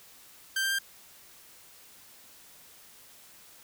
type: tone with pitch steps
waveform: sawtooth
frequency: 1568 / 1578.9 / 1589.9 Hz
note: G6 / G6 / G6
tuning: 0 / +12 / +24 cents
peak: -23 dBFS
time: 0.56-0.788 s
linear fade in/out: 5 ms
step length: 76 ms
effects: white hiss -54 dBFS RMS until 3.63 s